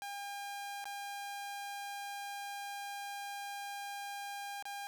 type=tone with dropouts; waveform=sawtooth; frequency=805 Hz; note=G5; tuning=46 cents sharp; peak=-37 dBFS; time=0.02-4.87 s; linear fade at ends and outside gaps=0 ms; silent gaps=0.842-0.855 / 4.625-4.654 s; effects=none